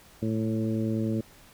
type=harmonic tone with a mistuned harmonic; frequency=110.6 Hz; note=A2; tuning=9 cents sharp; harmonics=1 / 2 / 3 / 4 / 5; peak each=-30 / -28 / -32 / -38 / -39 dBFS; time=0.22-1.21 s; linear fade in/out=5 ms; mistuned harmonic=1; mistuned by=+22 cents; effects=pink hiss -54 dBFS RMS until 1.53 s